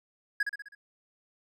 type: tone with echo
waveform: triangle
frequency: 1661.2 Hz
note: G#6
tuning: in tune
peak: -22 dBFS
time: 0.4-0.43 s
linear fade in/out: 5 ms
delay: 64 ms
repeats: 5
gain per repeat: -5 dB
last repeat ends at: 0.75 s
effects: none